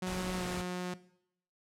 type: tone with pitch glide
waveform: sawtooth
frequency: 183.8 to 180.23 Hz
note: F#3 to F#3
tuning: -11 to -45 cents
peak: -30 dBFS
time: 0.02-0.94 s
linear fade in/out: 5 ms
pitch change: -34 cents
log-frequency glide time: 0.35-0.43 s
type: noise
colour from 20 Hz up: pink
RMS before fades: -41 dBFS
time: 0.06-0.62 s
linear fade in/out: 10 ms
effects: noise-tail reverb RT60 0.7 s tail -18 dB re dry + low-pass 10000 Hz 12 dB/octave